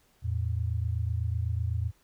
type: tone pair together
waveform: sine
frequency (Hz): 83.6 / 111.59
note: E2 / A2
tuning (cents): +25 / +25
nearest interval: perfect fourth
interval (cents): 500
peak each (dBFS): -29 / -30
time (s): 0.22-1.92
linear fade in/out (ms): 50
effects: pink hiss -66 dBFS RMS until 2.03 s